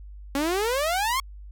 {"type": "exponential sweep", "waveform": "sawtooth", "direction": "up", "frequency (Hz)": [270, 1108.7], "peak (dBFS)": -19, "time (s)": [0.35, 1.2], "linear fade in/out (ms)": 2, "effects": ["added 50 Hz sine -39 dBFS peak until 1.51 s"]}